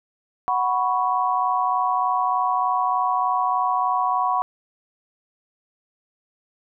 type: chord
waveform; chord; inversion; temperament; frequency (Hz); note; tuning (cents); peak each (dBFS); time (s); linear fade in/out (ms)
sine; F# suspended fourth; none; just; 740 / 986.7 / 1110; F#5 / B5 / C#6; 0 / -2 / +2; -23; 0.48-4.42; 0
effects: none